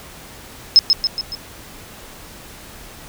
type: tone with echo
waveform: sine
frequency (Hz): 5170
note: E8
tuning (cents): -34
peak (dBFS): -4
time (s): 0.76-0.79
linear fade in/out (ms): 0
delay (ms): 140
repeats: 4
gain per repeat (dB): -5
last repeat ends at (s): 1.35
effects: pink hiss -39 dBFS RMS until 3.08 s